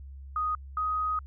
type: tone pair in turn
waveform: sine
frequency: 1244.5 / 1253.9 Hz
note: D#6 / D#6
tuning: 0 / +13 cents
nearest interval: unison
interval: 13 cents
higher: second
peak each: -26 dBFS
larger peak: neither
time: 0.36-0.55 / 0.77-1.19 s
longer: second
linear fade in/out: 2 ms
effects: added 68 Hz sine -41 dBFS peak until 1.26 s